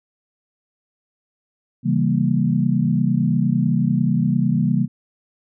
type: chord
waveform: sine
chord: C# diminished seventh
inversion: none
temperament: equal with one note detuned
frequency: 135.97 / 164.81 / 196 / 233.1 Hz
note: C#3 / E3 / G3 / Bb3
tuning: -33 / 0 / 0 / 0 cents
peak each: -21 dBFS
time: 1.83-4.88 s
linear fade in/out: 50 ms
effects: none